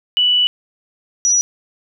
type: tone pair in turn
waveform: sine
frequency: 2960 / 5855 Hz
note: F#7 / F#8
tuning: 0 / -19 cents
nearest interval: octave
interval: 1181 cents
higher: second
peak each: -11 dBFS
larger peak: neither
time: 0.17-0.47 / 1.25-1.41 s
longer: first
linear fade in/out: 0 ms
effects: none